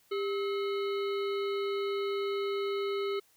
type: harmonic tone with a mistuned harmonic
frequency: 430 Hz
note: A4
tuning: 40 cents flat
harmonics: 1 / 3 / 5 / 7 / 9 / 10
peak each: -30 / -40 / -44 / -47 / -49 / -50 dBFS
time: 0.11-3.2 s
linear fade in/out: 10 ms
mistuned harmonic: 1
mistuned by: -130 cents
effects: white hiss -66 dBFS RMS until 3.36 s